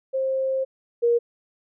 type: tone pair in turn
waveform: sine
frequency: 530 / 472.2 Hz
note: C5 / A#4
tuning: +22 / +22 cents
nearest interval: major second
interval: 200 cents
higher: first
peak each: -21 / -16 dBFS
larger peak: second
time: 0.13-0.65 / 1.02-1.19 s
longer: first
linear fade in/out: 20 ms
effects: none